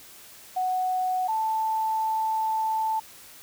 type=tone pair in turn; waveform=sine; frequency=740 / 880.8 Hz; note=F#5 / A5; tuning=0 / +2 cents; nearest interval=minor third; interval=302 cents; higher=second; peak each=-23 dBFS; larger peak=neither; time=0.56-1.28 / 1.28-3 s; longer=second; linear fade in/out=10 ms; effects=white hiss -48 dBFS RMS until 3.42 s